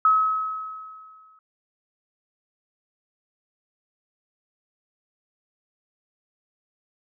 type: tone with exponential decay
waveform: sine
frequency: 1283 Hz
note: E6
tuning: 47 cents flat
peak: -13 dBFS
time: 0.05-1.39 s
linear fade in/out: 2 ms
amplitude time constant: 290 ms
effects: none